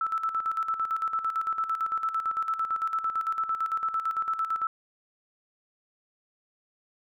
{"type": "tone with tremolo", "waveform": "sine", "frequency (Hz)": 1318.5, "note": "E6", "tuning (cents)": 0, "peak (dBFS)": -24, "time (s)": [0.01, 4.67], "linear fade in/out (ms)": 2, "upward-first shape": "square", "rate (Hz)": 8.9, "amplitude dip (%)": 65, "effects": []}